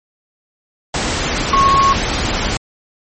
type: tone in noise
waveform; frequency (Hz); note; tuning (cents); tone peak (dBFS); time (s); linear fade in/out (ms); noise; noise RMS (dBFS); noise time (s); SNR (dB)
sine; 1097; C#6; -18; -9; 1.53-1.93; 2; pink; -18; 0.94-2.57; +6
effects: MP3 32 kbps